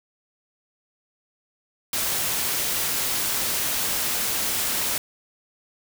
white noise, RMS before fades -25 dBFS, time 1.93-4.98 s, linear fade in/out 2 ms, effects none

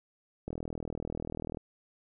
click train, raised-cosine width 2 ms, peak -23 dBFS, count 45, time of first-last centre 0.48-1.572 s, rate 40.3 Hz, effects none

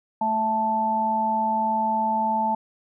harmonic tone, 219.6 Hz, A3, 3 cents flat, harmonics 1 / 3 / 4, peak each -29 / -31 / -21 dBFS, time 0.21-2.55 s, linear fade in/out 5 ms, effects none

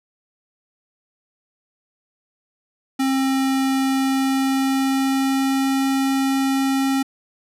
square tone with pitch glide, 267.1 to 269.6 Hz, C4 to C#4, +36 to -48 cents, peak -18 dBFS, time 2.99-7.03 s, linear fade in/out 10 ms, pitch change +16 cents, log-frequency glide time 3.77-5.86 s, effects resampled to 32000 Hz

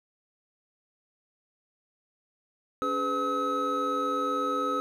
triangle tone cluster, 281.3 / 415.7 / 504 / 1283 Hz, C#4 / G#4 / B4 / E6, +26 / +2 / +35 / -47 cents, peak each -32 / -34 / -31 / -26 dBFS, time 2.82-4.8 s, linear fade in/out 0 ms, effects none

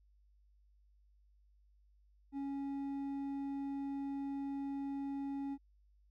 sine tone with hard clipping, 277.2 Hz, C#4, in tune, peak -39 dBFS, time 2.32-5.58 s, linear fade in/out 50 ms, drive 5 dB, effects added 50 Hz sine -65 dBFS peak until 6.1 s

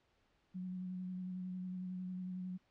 sine tone with vibrato, 183.4 Hz, F#3, 15 cents flat, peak -40 dBFS, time 0.54-2.58 s, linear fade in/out 20 ms, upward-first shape square, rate 11 Hz, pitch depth 15 cents each way, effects pink hiss -75 dBFS RMS until 2.7 s + low-pass 4000 Hz 12 dB/octave

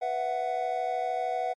triangle chord, B suspended fourth, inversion none, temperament equal with one note detuned, 493.9 / 666.9 / 740 Hz, B4 / E5 / F#5, 0 / +20 / 0 cents, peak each -33 / -31 / -27 dBFS, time 0.01-1.54 s, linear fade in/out 20 ms, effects MP3 48 kbps

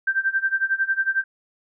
sine tone with tremolo, 1568 Hz, G6, in tune, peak -16 dBFS, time 0.07-1.24 s, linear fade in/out 5 ms, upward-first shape sine, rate 11 Hz, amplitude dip 90%, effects none

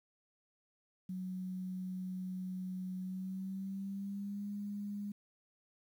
sine tone with pitch glide, 185 to 204.1 Hz, F#3 to G#3, 0 to -30 cents, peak -38 dBFS, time 1.09-5.12 s, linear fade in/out 5 ms, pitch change +170 cents, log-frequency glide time 3-4.49 s, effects 11-bit

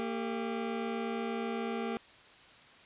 25% pulse tone pair together, 229.1 / 397.8 Hz, A#3 / G4, -30 / +25 cents, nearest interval minor seventh, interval 955 cents, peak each -31 / -34 dBFS, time 0-1.97 s, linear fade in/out 0 ms, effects white hiss -56 dBFS RMS until 2.85 s + resampled to 8000 Hz

